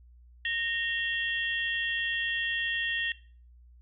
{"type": "tone cluster", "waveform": "sine", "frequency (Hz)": [1852, 2739, 3162, 3355], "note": ["A#6", "F7", "G7", "G#7"], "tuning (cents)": [-12, -34, 14, 17], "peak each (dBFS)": [-30, -35, -37, -37], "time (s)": [0.45, 3.12], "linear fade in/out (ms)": 2, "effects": ["noise-tail reverb RT60 0.4 s tail -17 dB re dry", "added 60 Hz sine -52 dBFS peak until 3.81 s"]}